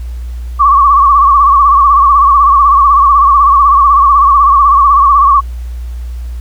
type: tone with vibrato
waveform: sine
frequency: 1128 Hz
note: C#6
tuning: 30 cents sharp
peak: -3 dBFS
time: 0.59-5.41 s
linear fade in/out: 20 ms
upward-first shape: triangle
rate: 16 Hz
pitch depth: 100 cents each way
effects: added 60 Hz sine -18 dBFS peak until 6.4 s + pink hiss -43 dBFS RMS until 6.4 s